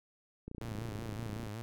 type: click train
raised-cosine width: 3 ms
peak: -30 dBFS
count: 30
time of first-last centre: 0.48-1.466 s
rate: 29.4 Hz
type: tone with vibrato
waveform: sawtooth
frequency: 109.9 Hz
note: A2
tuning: 2 cents flat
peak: -36 dBFS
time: 0.61-1.62 s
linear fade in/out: 0 ms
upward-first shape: sine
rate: 5.3 Hz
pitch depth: 110 cents each way
effects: none